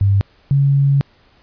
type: tone pair in turn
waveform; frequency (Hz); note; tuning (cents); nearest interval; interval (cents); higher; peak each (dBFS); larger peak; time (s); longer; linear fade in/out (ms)
sine; 98.9 / 139.46; G2 / C#3; +16 / +11; tritone; 595; second; -10; neither; 0.01-0.21 / 0.51-1.01; second; 0
effects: pink hiss -53 dBFS RMS until 1.42 s + resampled to 11025 Hz